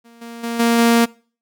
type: tone with level steps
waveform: sawtooth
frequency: 233.1 Hz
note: A#3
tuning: in tune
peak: -40 / -28 / -18 / -9 / -7 dBFS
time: 0.04-1.06 s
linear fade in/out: 20 ms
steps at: 0.21 / 0.43 / 0.59 / 0.78 s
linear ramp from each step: 10 ms
effects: noise-tail reverb RT60 0.4 s tail -23 dB re dry